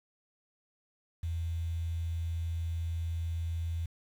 sine tone with quantisation, 83.3 Hz, E2, 19 cents sharp, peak -31 dBFS, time 1.23-3.86 s, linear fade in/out 5 ms, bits 9, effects none

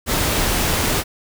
pink noise, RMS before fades -19 dBFS, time 0.06-1.04 s, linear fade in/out 50 ms, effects none

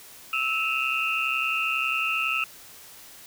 sine tone cluster, 1307 / 2517 / 2649 / 2779 Hz, E6 / D#7 / E7 / F7, -15 / +19 / +8 / -9 cents, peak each -29 dBFS, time 0.33-2.44 s, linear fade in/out 2 ms, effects white hiss -47 dBFS RMS until 3.26 s

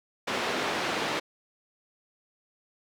pink band-pass noise, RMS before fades -30 dBFS, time 0.27-1.2 s, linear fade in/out 10 ms, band 310 to 3800 Hz, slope 12 dB/octave, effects none

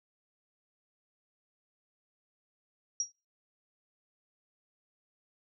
sine tone with exponential decay, 5690 Hz, F8, 31 cents sharp, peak -25 dBFS, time 3-3.12 s, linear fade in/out 2 ms, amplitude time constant 24 ms, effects noise-tail reverb RT60 0.3 s tail -26 dB re dry

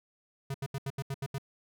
square tone bursts, 137 Hz, C#3, 20 cents flat, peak -33 dBFS, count 8, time 0.5-1.383 s, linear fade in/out 5 ms, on 43 ms, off 77 ms, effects none

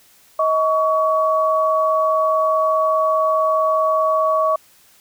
sine tone pair together, 633 / 1126.2 Hz, D#5 / C#6, +30 / +27 cents, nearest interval minor seventh, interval 997 cents, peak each -17 dBFS, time 0.39-4.56 s, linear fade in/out 5 ms, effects white hiss -52 dBFS RMS until 5 s

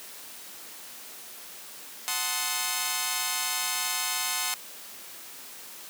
5% pulse chord, F# diminished seventh, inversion none, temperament equal with one note detuned, 740 / 880 / 1046.5 / 1260.4 Hz, F#5 / A5 / C6 / Eb6, 0 / 0 / 0 / +22 cents, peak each -22 / -22 / -19 / -22 dBFS, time 2.08-4.54 s, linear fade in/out 0 ms, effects white hiss -44 dBFS RMS until 5.89 s + high-pass 200 Hz 12 dB/octave

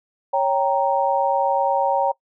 sine chord, G diminished, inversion second, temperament equal, 554.4 / 784 / 932.3 Hz, Db5 / G5 / Bb5, 0 / 0 / 0 cents, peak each -21 dBFS, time 0.33-2.12 s, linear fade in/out 10 ms, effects noise-tail reverb RT60 0.1 s tail -22 dB re dry

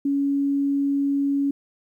sine tone, 280 Hz, C#4, 18 cents sharp, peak -19 dBFS, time 0.05-1.51 s, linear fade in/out 5 ms, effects 10-bit

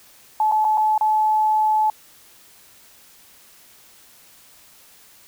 sine tone with dropouts, 862 Hz, A5, 36 cents flat, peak -15 dBFS, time 0.4-1.9 s, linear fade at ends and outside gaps 2 ms, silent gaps 0.515-0.521 / 0.645-0.649 / 0.774-0.778 / 0.979-1.01 s, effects white hiss -50 dBFS RMS until 5.27 s

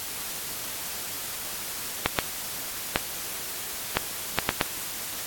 clicks, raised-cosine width 0.3 ms, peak -4 dBFS, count 7, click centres 2.06 / 2.188 / 2.959 / 3.97 / 4.387 / 4.491 / 4.612 s, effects white hiss -34 dBFS RMS until 5.26 s + AAC 64 kbps

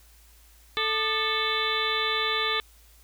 harmonic tone with a mistuned harmonic, 440 Hz, A4, in tune, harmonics 1 / 2 / 3 / 4 / 5 / 6 / 7 / 8 / 9, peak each -33 / -39 / -30 / -32 / -32 / -38 / -38 / -29 / -34 dBFS, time 0.77-2.6 s, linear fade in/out 0 ms, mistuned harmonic 3, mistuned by -150 cents, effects added 56 Hz sine -54 dBFS peak until 3.03 s + white hiss -58 dBFS RMS until 3.03 s

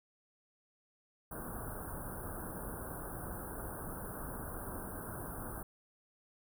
pink band-stop noise, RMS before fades -43 dBFS, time 1.31-5.63 s, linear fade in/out 5 ms, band 1600 to 9100 Hz, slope 96 dB/octave, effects none

